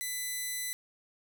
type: tone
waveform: 5% pulse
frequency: 2000 Hz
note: B6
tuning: 21 cents sharp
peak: -23 dBFS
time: 0.01-0.73 s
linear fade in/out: 0 ms
effects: none